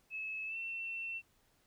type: tone with pitch glide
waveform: sine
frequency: 2593 to 2697 Hz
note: E7 to E7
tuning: -29 to +39 cents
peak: -38 dBFS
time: 0.1-1.22 s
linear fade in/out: 50 ms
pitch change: +68 cents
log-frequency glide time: 0.46-0.57 s
effects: pink hiss -72 dBFS RMS until 1.66 s